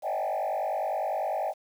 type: tone with frequency modulation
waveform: sine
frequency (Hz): 698.5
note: F5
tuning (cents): 0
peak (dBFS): -25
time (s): 0.02-1.54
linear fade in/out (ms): 50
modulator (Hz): 50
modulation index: 2.6
effects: tanh soft clip ceiling -24 dBFS + 9-bit